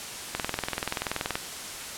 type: click train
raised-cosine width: 0.3 ms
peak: -11 dBFS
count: 22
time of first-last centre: 0.35-1.355 s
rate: 20.9 Hz
effects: white hiss -37 dBFS RMS until 1.97 s + low-pass 10000 Hz 12 dB/octave